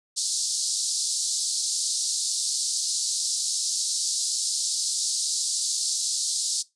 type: band-pass noise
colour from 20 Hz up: pink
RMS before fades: -27 dBFS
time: 0.16-6.63 s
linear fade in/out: 20 ms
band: 4200 to 9600 Hz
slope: 48 dB/octave
effects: noise-tail reverb RT60 0.2 s tail -20 dB re dry + resampled to 24000 Hz